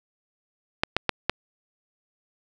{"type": "clicks", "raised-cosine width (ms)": 0.3, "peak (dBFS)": -4, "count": 4, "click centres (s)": [0.835, 0.966, 1.093, 1.296], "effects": []}